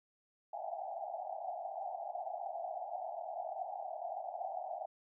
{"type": "band-pass noise", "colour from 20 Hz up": "white", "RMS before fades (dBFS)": -42, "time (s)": [0.53, 4.86], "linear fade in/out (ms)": 5, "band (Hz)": [640, 800], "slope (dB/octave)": 96, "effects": []}